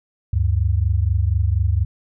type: tone pair together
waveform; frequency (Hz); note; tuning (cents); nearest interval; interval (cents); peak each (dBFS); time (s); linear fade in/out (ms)
sine; 73.84 / 98; D2 / G2; +10 / 0; perfect fourth; 490; -18; 0.33-1.85; 5
effects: none